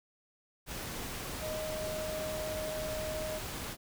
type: tone in noise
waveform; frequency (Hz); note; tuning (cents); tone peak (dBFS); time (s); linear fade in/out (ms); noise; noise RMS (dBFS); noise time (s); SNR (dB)
sine; 622.3; D#5; 0; -36; 1.4-3.41; 50; pink; -40; 0.66-3.77; +1
effects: none